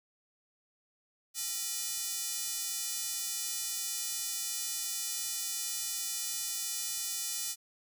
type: tone with high-pass filter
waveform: square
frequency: 271.4 Hz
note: C#4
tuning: 36 cents flat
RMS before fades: -36 dBFS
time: 1.34-7.56 s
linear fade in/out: 50 ms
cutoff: 6200 Hz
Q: 1
effects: none